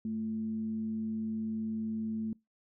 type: tone with frequency modulation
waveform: sine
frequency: 219.9 Hz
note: A3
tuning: 1 cent flat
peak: -32 dBFS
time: 0.05-2.33 s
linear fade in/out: 2 ms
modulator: 124 Hz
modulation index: 0.22
effects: noise-tail reverb RT60 0.2 s tail -24 dB re dry